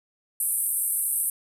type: band-pass noise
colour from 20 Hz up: white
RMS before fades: -26 dBFS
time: 0.4-1.3 s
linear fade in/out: 2 ms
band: 8500 to 13000 Hz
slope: 96 dB/octave
effects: none